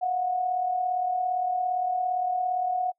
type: tone pair together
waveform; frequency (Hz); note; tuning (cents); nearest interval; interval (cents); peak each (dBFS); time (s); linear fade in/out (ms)
sine; 694 / 731.5; F5 / F#5; -11 / -20; minor second; 91; -34 / -24; 0.01-2.92; 20
effects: noise-tail reverb RT60 0.1 s tail -25 dB re dry